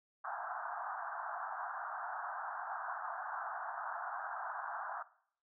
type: band-pass noise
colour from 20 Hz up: pink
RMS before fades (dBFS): -42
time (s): 0.24-5.03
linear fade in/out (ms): 10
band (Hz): 680 to 1600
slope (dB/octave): 96
effects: noise-tail reverb RT60 0.6 s tail -18 dB re dry